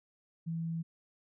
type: tone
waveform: sine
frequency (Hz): 164.9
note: E3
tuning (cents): +1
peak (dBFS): -33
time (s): 0.46-0.83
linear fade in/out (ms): 20
effects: none